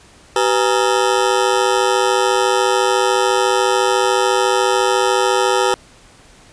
20% pulse ring-modulated tone, 440 Hz, A4, in tune, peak -5 dBFS, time 0.36-5.74 s, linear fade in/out 0 ms, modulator 57 Hz, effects pink hiss -46 dBFS RMS until 6.52 s + resampled to 22050 Hz

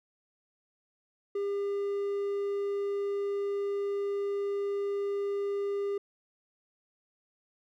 triangle tone, 401.8 Hz, G4, 43 cents sharp, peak -27 dBFS, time 1.35-5.98 s, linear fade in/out 5 ms, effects none

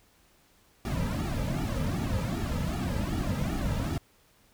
brown noise with flanger, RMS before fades -30 dBFS, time 0.85-3.98 s, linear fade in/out 2 ms, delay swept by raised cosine 1.9 to 2.79 ms, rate 2.6 Hz, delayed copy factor -1, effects pink hiss -63 dBFS RMS until 4.53 s

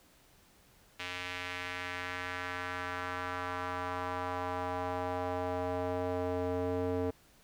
square tone with band-pass filter sweep, 89.9 Hz, F#2, 49 cents flat, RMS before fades -36 dBFS, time 0.99-7.11 s, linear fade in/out 10 ms, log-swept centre 2600 to 440 Hz, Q 1.7, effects pink hiss -63 dBFS RMS until 7.43 s

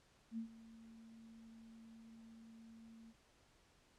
sine tone with ADSR envelope, 226.2 Hz, A3, 48 cents sharp, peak -39 dBFS, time 0.31-3.14 s, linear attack 68 ms, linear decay 100 ms, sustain -17 dB, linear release 50 ms, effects pink hiss -71 dBFS RMS until 3.98 s + low-pass 8000 Hz 12 dB/octave

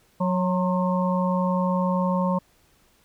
harmonic tone with a mistuned harmonic, 183.1 Hz, F#3, 18 cents flat, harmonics 1 / 3 / 5 / 6, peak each -22 / -27 / -29 / -30 dBFS, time 0.2-2.39 s, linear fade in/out 10 ms, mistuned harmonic 6, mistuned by -49 cents, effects pink hiss -61 dBFS RMS until 3.04 s

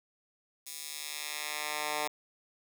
10% pulse tone with high-pass filter sweep, 150 Hz, D3, 37 cents sharp, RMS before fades -37 dBFS, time 0.66-2.08 s, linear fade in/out 10 ms, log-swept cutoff 6300 to 720 Hz, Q 0.71, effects none

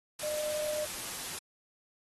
sine tone in noise, 606 Hz, D#5, 46 cents flat, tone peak -32 dBFS, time 0.23-0.85 s, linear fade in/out 5 ms, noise white, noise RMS -39 dBFS, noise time 0.19-1.39 s, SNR +4 dB, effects AAC 32 kbps

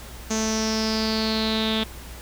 sawtooth tone with low-pass filter sweep, 220 Hz, A3, in tune, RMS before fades -24 dBFS, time 0.3-1.84 s, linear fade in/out 10 ms, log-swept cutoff 6400 to 3500 Hz, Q 8.2, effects added 60 Hz sine -39 dBFS peak until 2.21 s + pink hiss -42 dBFS RMS until 2.21 s

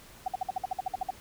sine tone bursts, 754 Hz, F#5, 32 cents sharp, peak -26 dBFS, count 12, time 0.26-1.106 s, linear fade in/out 5 ms, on 21 ms, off 54 ms, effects pink hiss -52 dBFS RMS until 1.2 s

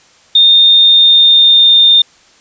sine tone with pitch glide, 3647 to 3626 Hz, A#7 to A#7, -39 to -49 cents, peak -3 dBFS, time 0.35-2.02 s, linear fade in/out 5 ms, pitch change -10 cents, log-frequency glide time 0.81-1.89 s, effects white hiss -46 dBFS RMS until 2.4 s + resampled to 16000 Hz

